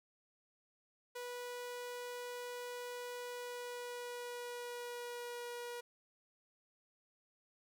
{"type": "tone with pitch glide", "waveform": "sawtooth", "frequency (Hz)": [489.4, 481.3], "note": ["B4", "B4"], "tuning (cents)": [-16, -45], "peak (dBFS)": -39, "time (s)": [1.15, 5.81], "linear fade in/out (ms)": 10, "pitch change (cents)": -29, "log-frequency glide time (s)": [3.27, 5.47], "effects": []}